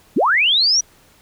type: linear sweep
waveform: sine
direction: up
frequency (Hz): 155.56 to 5920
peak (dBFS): -12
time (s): 0.16-0.81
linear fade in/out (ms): 10
effects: pink hiss -52 dBFS RMS until 1.21 s